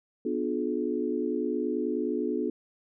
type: chord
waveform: sine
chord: B diminished seventh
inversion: none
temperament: just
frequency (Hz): 246.9 / 296.3 / 355.6 / 426.7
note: B3 / D4 / F4 / Ab4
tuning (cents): 0 / +15 / +31 / +47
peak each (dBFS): -32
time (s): 0.25-2.5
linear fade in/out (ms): 5
effects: none